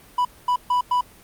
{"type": "tone bursts at uneven times", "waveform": "triangle", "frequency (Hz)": 987.8, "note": "B5", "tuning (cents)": 0, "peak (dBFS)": -15, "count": 4, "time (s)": [[0.18, 0.25], [0.48, 0.56], [0.7, 0.81], [0.91, 1.01]], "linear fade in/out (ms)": 5, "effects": ["pink hiss -49 dBFS RMS until 1.23 s", "Opus 32 kbps"]}